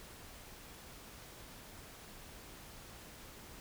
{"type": "silence", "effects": ["pink hiss -53 dBFS RMS until 3.6 s"]}